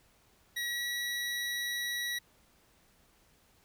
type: tone with pitch glide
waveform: 25% pulse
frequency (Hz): 1914 to 1929.5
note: A#6 to B6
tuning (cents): +45 to -41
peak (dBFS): -29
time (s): 0.56-2.19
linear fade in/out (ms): 10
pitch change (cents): +14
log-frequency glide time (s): 0.68-0.83
effects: pink hiss -66 dBFS RMS until 3.64 s